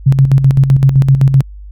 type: tone with tremolo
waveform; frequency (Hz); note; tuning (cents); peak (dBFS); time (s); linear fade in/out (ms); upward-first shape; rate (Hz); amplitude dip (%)
sine; 135.4; C#3; -40; -3; 0.06-1.42; 10; square; 7.8; 60
effects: added 50 Hz sine -28 dBFS peak until 1.71 s